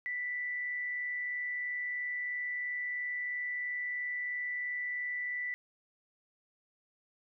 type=tone with amplitude modulation; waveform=sine; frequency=1975.5 Hz; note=B6; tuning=in tune; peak=-32 dBFS; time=0.06-5.54 s; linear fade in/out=0 ms; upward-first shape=sine; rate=143 Hz; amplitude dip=30%; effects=none